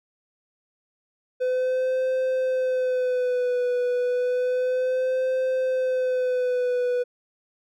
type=tone with vibrato; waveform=triangle; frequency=505 Hz; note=B4; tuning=39 cents sharp; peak=-19 dBFS; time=1.4-7.04 s; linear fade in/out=20 ms; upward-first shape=sine; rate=0.31 Hz; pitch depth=43 cents each way; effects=none